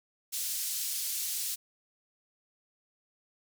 white band-pass noise, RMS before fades -34 dBFS, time 0.32-1.56 s, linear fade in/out 20 ms, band 4200 to 15000 Hz, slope 12 dB/octave, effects none

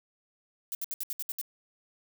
violet noise bursts, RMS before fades -34 dBFS, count 8, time 0.72-1.414 s, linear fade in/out 0 ms, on 29 ms, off 66 ms, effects none

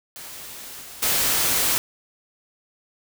white noise with level steps, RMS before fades -38 / -40 / -21 dBFS, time 0.16-1.78 s, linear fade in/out 0 ms, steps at 0.81 / 1.02 s, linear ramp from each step 10 ms, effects none

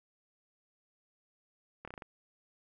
slowing click train, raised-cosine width 0.5 ms, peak -29 dBFS, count 6, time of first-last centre 1.85-2.022 s, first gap 26 ms, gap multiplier 1.14, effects none

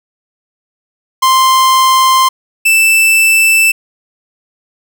45% pulse tone pair in turn, 1046.5 / 2648 Hz, C6 / E7, 0 / +7 cents, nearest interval octave + major third, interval 1607 cents, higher second, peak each -6 dBFS, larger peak neither, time 1.22-2.29 / 2.65-3.72 s, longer neither, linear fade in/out 10 ms, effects none

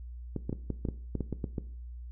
clicks, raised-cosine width 3 ms, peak -19 dBFS, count 11, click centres 0.363 / 0.495 / 0.528 / 0.703 / 0.852 / 0.887 / 1.153 / 1.207 / 1.327 / 1.442 / 1.582 s, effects noise-tail reverb RT60 0.5 s tail -17 dB re dry + added 60 Hz sine -40 dBFS peak until 2.11 s

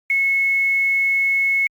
sine tone with quantisation, 2190 Hz, C#7, 22 cents flat, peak -15 dBFS, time 0.1-1.67 s, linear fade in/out 2 ms, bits 7, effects Opus 48 kbps

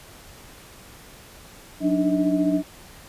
sine tone cluster, 181.5 / 292.4 / 307.1 / 641 Hz, F#3 / D4 / D#4 / E5, -33 / -7 / -23 / -49 cents, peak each -27 / -20 / -26 / -28 dBFS, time 1.8-2.63 s, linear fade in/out 50 ms, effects pink hiss -46 dBFS RMS until 3.08 s + resampled to 32000 Hz

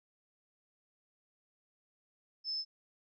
sine tone, 5250 Hz, E8, 8 cents flat, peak -34 dBFS, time 2.44-2.65 s, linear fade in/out 50 ms, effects none

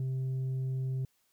sine tone with tanh clipping, 131 Hz, C3, 2 cents sharp, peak -31 dBFS, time 0-1.05 s, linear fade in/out 2 ms, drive 3 dB, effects white hiss -73 dBFS RMS until 1.32 s

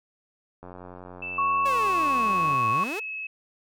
click train, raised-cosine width 1 ms, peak -28 dBFS, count 174, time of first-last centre 0.63-2.544 s, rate 90.4 Hz
sine tone with pitch glide, 2644 to 2582 Hz, E7 to E7, +5 to -37 cents, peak -31 dBFS, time 1.22-3.27 s, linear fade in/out 5 ms, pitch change -42 cents, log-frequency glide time 1.67-2.33 s
sine tone, 1107 Hz, C#6, 3 cents flat, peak -21 dBFS, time 1.38-2.84 s, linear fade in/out 5 ms
sawtooth exponential two-way sweep, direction down then up, 576 to 106.2 to 468.6 Hz, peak -27 dBFS, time 1.65-3 s, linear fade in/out 10 ms, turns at 2.7 s
effects none

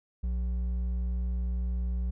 sine tone with hard clipping, 60.5 Hz, B1, 35 cents flat, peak -29 dBFS, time 0.23-2.11 s, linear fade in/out 10 ms, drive 5 dB, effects none

